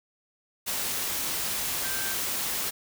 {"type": "tone in noise", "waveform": "sine", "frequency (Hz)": 1567, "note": "G6", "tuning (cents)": -1, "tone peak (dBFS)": -36, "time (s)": [1.83, 2.15], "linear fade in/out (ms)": 20, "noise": "white", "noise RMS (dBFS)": -30, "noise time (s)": [0.66, 2.71], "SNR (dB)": -9, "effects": []}